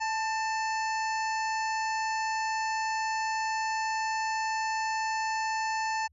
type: harmonic tone with a mistuned harmonic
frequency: 878 Hz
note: A5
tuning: 4 cents flat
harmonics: 1 / 2 / 3 / 5 / 6 / 7 / 8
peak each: -29 / -35 / -39 / -43 / -45 / -46 / -47 dBFS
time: 0-6.08 s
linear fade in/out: 20 ms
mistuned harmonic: 2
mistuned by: +35 cents
effects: added 75 Hz sine -62 dBFS peak until 6.12 s